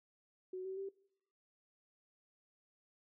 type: tone with pitch steps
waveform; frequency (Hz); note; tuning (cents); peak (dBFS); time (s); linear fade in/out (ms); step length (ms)
sine; 371 / 380.5 / 390.3; F#4 / F#4 / G4; +5 / +48 / -8; -40; 0.53-0.89; 5; 120
effects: noise-tail reverb RT60 0.7 s tail -20 dB re dry